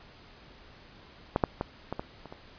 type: clicks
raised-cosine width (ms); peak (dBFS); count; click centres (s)
1; -10 / -8 / -15 / -18 / -19 / -29 / -28; 7; 1.361 / 1.438 / 1.611 / 1.926 / 1.995 / 2.257 / 2.325
effects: pink hiss -53 dBFS RMS until 2.58 s + resampled to 11025 Hz